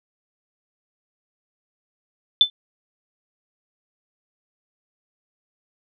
sine tone with exponential decay, 3520 Hz, A7, in tune, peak -5 dBFS, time 2.41-2.5 s, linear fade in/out 1 ms, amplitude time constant 19 ms, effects none

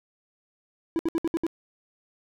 triangle tone bursts, 329.6 Hz, E4, in tune, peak -20 dBFS, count 6, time 0.96-1.466 s, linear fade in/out 0 ms, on 31 ms, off 64 ms, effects none

